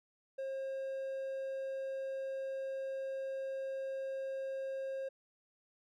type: tone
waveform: triangle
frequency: 536 Hz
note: C5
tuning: 42 cents sharp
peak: -35 dBFS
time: 0.38-5.09 s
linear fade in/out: 10 ms
effects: none